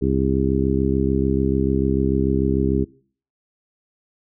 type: harmonic tone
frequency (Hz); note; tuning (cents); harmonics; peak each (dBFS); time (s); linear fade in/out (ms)
66.8; C2; +36; 1 / 2 / 3 / 4 / 5 / 6; -24 / -24 / -24 / -24 / -24 / -24; 0.01-2.85; 20
effects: noise-tail reverb RT60 0.5 s tail -23 dB re dry